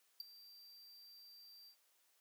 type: tone with ADSR envelope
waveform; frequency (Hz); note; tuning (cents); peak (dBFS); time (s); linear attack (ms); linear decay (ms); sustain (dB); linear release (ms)
square; 4699; D8; 0; -40; 0.2-1.76; 3; 13; -18; 82
effects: white hiss -75 dBFS RMS until 2.2 s + high-pass 400 Hz 12 dB/octave